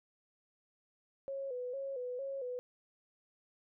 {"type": "tone with vibrato", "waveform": "sine", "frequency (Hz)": 521, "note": "C5", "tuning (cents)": -7, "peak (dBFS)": -37, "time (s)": [1.28, 2.59], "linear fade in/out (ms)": 0, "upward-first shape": "square", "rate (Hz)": 2.2, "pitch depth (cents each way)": 83, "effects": []}